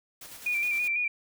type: noise with tremolo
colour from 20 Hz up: white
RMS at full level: -44 dBFS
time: 0.21-0.88 s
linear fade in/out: 5 ms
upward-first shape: square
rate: 9.6 Hz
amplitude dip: 35%
type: tone with vibrato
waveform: sine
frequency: 2400 Hz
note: D7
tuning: 37 cents sharp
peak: -25 dBFS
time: 0.46-1.08 s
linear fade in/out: 5 ms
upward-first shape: square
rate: 6 Hz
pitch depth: 37 cents each way
effects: none